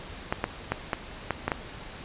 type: clicks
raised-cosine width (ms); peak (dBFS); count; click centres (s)
0.5; -10; 7; 0.325 / 0.441 / 0.72 / 0.932 / 1.307 / 1.48 / 1.518
effects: pink hiss -42 dBFS RMS until 2.04 s + resampled to 8000 Hz